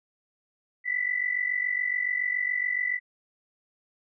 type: tone pair together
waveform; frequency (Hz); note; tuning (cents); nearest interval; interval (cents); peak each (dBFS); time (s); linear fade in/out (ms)
sine; 1966.9 / 2014; B6 / B6; -8 / +33; unison; 41; -27 / -29; 0.84-3; 50
effects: none